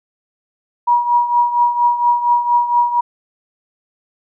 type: tone with tremolo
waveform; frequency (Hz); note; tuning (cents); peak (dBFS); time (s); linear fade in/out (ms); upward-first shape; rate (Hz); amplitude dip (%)
sine; 960; B5; -49; -8; 0.87-3.01; 10; triangle; 4.3; 75
effects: none